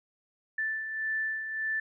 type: beating tone pair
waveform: sine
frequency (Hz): 1760 / 1761.7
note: A6 / A6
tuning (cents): 0 / +2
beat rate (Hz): 1.7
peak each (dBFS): -39 / -30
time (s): 0.58-1.8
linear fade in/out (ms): 5
effects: none